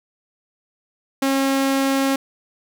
sawtooth tone, 271.2 Hz, C#4, 38 cents flat, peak -13 dBFS, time 1.22-2.16 s, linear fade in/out 5 ms, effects none

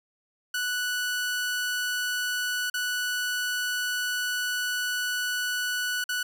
sawtooth tone with dropouts, 1480 Hz, F#6, in tune, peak -23 dBFS, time 0.54-6.23 s, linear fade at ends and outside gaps 5 ms, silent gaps 2.7-2.74 / 6.041-6.09 s, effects none

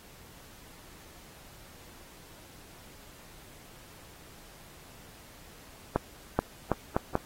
accelerating click train, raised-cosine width 1 ms, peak -10 dBFS, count 5, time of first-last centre 5.96-7.154 s, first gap 430 ms, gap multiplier 0.76, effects pink hiss -53 dBFS RMS until 7.25 s + AAC 48 kbps

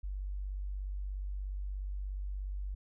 sine tone, 48.44 Hz, G1, 20 cents flat, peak -35 dBFS, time 0.03-2.75 s, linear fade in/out 10 ms, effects none

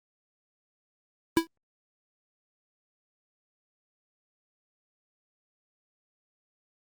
square tone with exponential decay, 329.6 Hz, E4, in tune, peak -15 dBFS, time 1.37-1.47 s, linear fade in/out 0 ms, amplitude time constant 21 ms, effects Opus 24 kbps

